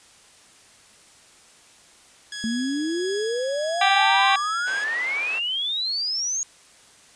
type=tone with tremolo; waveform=15% pulse; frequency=1672 Hz; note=G#6; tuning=11 cents sharp; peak=-24 dBFS; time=2.32-4.84 s; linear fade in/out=2 ms; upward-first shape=sine; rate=1.5 Hz; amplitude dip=30%
type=exponential sweep; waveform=sine; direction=up; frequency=220 to 6700 Hz; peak=-23 dBFS; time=2.44-6.43 s; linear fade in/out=0 ms
type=harmonic tone; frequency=392 Hz; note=G4; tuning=in tune; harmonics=2 / 3 / 4 / 5 / 6 / 7 / 8 / 9 / 10; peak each=-20 / -25 / -25 / -27 / -25 / -30 / -31 / -29 / -27 dBFS; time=3.81-4.36 s; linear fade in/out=5 ms
type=band-pass noise; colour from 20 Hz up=white; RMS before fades=-37 dBFS; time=4.66-5.4 s; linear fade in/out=20 ms; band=520 to 2100 Hz; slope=12 dB/octave
effects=white hiss -52 dBFS RMS until 7.15 s + resampled to 22050 Hz